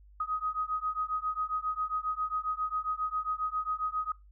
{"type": "beating tone pair", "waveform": "sine", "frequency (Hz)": [1252, 1259.4], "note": ["D#6", "D#6"], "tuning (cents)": [10, 21], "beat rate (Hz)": 7.4, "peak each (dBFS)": [-33, -33], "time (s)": [0.2, 4.12], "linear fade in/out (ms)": 5, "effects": ["noise-tail reverb RT60 0.2 s tail -20 dB re dry", "added 50 Hz sine -53 dBFS peak until 4.31 s"]}